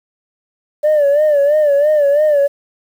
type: tone with vibrato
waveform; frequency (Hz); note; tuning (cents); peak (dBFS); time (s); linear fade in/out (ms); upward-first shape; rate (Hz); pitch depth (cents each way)
sine; 587.3; D5; 0; -7; 0.83-2.48; 20; sine; 3; 84
effects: tanh soft clip ceiling -7 dBFS + 7-bit